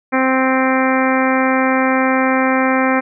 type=harmonic tone; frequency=261.6 Hz; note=C4; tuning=in tune; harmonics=1 / 2 / 3 / 4 / 5 / 6 / 7 / 8 / 9; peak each=-16 / -19 / -21 / -22 / -23 / -24 / -24 / -25 / -26 dBFS; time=0.12-3.01 s; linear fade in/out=20 ms; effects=none